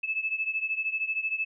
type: beating tone pair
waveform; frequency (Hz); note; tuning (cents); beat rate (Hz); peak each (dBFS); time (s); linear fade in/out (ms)
sine; 2607 / 2620; E7 / E7; -20 / -11; 13; -29 / -32; 0.03-1.45; 10
effects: none